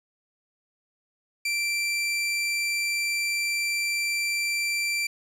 sawtooth tone, 2349 Hz, D7, in tune, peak -21 dBFS, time 1.45-5.07 s, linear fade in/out 5 ms, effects low-pass 11000 Hz 12 dB/octave + 9-bit

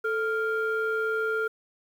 sine tone pair together, 440 / 1396.9 Hz, A4 / F6, 0 / 0 cents, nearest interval octave + minor sixth, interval 2000 cents, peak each -26 dBFS, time 0.04-1.48 s, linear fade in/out 10 ms, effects tanh soft clip ceiling -20 dBFS + 9-bit

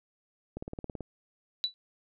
click train, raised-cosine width 2 ms, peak -24 dBFS, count 9, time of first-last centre 0.57-1.007 s, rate 18.3 Hz
sine tone with exponential decay, 3951 Hz, B7, in tune, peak -22 dBFS, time 1.64-1.74 s, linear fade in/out 0 ms, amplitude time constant 20 ms
effects none

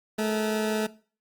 20% pulse tone pair together, 215.8 / 457.3 Hz, A3 / A#4, -33 / -33 cents, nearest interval octave + minor second, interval 1300 cents, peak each -20 / -32 dBFS, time 0.18-0.87 s, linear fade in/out 10 ms, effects noise-tail reverb RT60 0.4 s tail -19 dB re dry + Opus 48 kbps

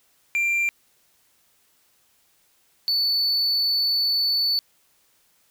triangle tone pair in turn, 2372 / 4478 Hz, D7 / C#8, +17 / +17 cents, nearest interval major seventh, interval 1100 cents, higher second, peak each -18 dBFS, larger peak neither, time 0.35-0.69 / 2.88-4.59 s, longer second, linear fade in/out 0 ms, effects white hiss -63 dBFS RMS until 5.5 s

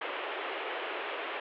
pink band-pass noise, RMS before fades -37 dBFS, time 0.01-1.4 s, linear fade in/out 5 ms, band 350 to 3200 Hz, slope 48 dB/octave, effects none

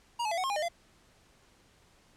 square tone with pitch steps, 947 / 856 / 674 / 742 / 1071 / 812 / 609 / 685 Hz, A#5 / A5 / E5 / F#5 / C6 / G#5 / D#5 / F5, +27 / -48 / +38 / +5 / +40 / -39 / -37 / -34 cents, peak -30 dBFS, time 0.19-0.686 s, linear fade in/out 10 ms, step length 62 ms, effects pink hiss -63 dBFS RMS until 2.16 s + low-pass 9000 Hz 12 dB/octave

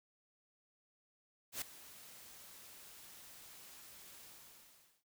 white noise with ADSR envelope, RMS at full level -39 dBFS, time 1.52-5.04 s, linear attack 97 ms, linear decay 5 ms, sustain -17 dB, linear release 810 ms, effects none

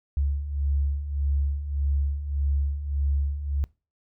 sine beating tone pair, 69.3 / 71 Hz, C#2 / C#2, 0 / +42 cents, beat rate 1.7 Hz, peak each -30 / -24 dBFS, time 0.17-3.64 s, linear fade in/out 0 ms, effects noise-tail reverb RT60 0.3 s tail -23 dB re dry

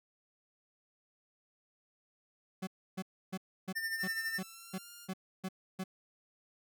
40% pulse tone bursts, 187.9 Hz, F#3, 27 cents sharp, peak -35 dBFS, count 10, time 2.62-5.84 s, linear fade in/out 10 ms, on 52 ms, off 300 ms
square tone with tremolo, 1802 Hz, A6, 41 cents sharp, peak -33 dBFS, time 3.75-4.4 s, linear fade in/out 20 ms, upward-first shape sine, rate 12 Hz, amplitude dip 55%
5% pulse tone with pitch glide, 1329 to 1407.2 Hz, E6 to F6, +14 to +13 cents, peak -39 dBFS, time 3.97-5.09 s, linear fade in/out 50 ms, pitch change +99 cents, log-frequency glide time 4.44-4.9 s
effects none

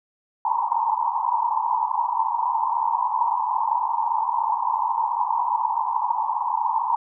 pink band-pass noise, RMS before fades -23 dBFS, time 0.45-6.96 s, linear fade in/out 2 ms, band 870 to 1000 Hz, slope 96 dB/octave, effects none

